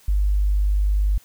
sine tone, 50.1 Hz, G1, 38 cents sharp, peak -16 dBFS, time 0.08-1.18 s, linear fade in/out 5 ms, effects white hiss -53 dBFS RMS until 1.24 s

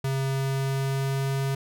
square tone with pitch glide, 134.9 to 136.23 Hz, C#3 to C#3, -47 to -30 cents, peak -25 dBFS, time 0.04-1.55 s, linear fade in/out 5 ms, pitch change +17 cents, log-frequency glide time 0.16-1.31 s, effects none

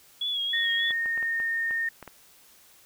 sine tone with vibrato, 3351 Hz, G#7, 15 cents sharp, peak -26 dBFS, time 0.21-0.92 s, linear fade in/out 5 ms, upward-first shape sine, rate 3.4 Hz, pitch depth 46 cents each way
sine tone with pitch glide, 1850 to 1833 Hz, A#6 to A#6, -14 to -30 cents, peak -25 dBFS, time 0.53-1.89 s, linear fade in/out 5 ms, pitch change -16 cents, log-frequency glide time 0.74-1.46 s
clicks, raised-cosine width 0.5 ms, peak -26 dBFS, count 8, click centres 0.907 / 1.059 / 1.176 / 1.227 / 1.401 / 1.709 / 2.027 / 2.077 s
effects white hiss -56 dBFS RMS until 2.85 s

